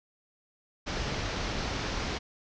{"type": "low-pass noise", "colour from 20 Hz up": "pink", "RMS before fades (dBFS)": -33, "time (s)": [0.86, 2.19], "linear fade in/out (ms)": 20, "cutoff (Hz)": 6100, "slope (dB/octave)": 48, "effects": []}